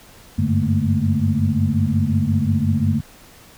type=tone cluster; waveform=sine; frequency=93.4 / 99 / 144.4 / 215.4 / 230.5 Hz; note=F#2 / G2 / D3 / A3 / A#3; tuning=+17 / +18 / -29 / -37 / -19 cents; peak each=-22 dBFS; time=0.38-3.01 s; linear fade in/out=10 ms; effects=pink hiss -46 dBFS RMS until 3.57 s